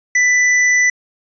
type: tone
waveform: square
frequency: 1986 Hz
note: B6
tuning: 9 cents sharp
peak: -11 dBFS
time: 0.15-0.9 s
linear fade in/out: 5 ms
effects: resampled to 16000 Hz